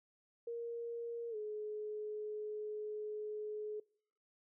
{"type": "tone with pitch glide", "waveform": "sine", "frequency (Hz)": [468.1, 424.3], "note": ["A#4", "G#4"], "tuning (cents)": [7, 37], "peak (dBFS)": -39, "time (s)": [0.47, 3.8], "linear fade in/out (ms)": 5, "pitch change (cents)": -170, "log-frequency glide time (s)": [1.3, 1.36], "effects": ["noise-tail reverb RT60 0.6 s tail -24 dB re dry"]}